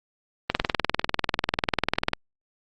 click train, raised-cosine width 0.3 ms, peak -4 dBFS, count 34, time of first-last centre 0.5-2.134 s, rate 20.2 Hz, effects Opus 32 kbps

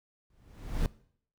brown noise with exponential growth, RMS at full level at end -27 dBFS, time 0.3-0.86 s, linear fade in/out 1 ms, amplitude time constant 120 ms, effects noise-tail reverb RT60 0.6 s tail -20 dB re dry

